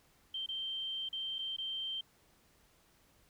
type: tone with dropouts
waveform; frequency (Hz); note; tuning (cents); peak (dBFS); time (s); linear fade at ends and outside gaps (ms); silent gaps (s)
sine; 3136; G7; 0; -36; 0.34-2.01; 5; 0.462-0.487 / 1.089-1.128 / 1.385-1.389 / 1.565-1.583
effects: pink hiss -68 dBFS RMS until 3.29 s